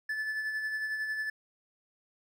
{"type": "tone with tremolo", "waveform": "triangle", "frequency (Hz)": 1740, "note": "A6", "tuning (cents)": -20, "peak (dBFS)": -28, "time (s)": [0.09, 1.3], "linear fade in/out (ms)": 5, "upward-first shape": "sine", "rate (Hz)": 11, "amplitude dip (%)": 40, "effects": []}